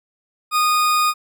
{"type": "tone", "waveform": "40% pulse", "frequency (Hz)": 1233, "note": "D#6", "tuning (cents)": -16, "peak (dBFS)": -14, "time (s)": [0.51, 1.14], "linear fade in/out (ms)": 50, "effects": []}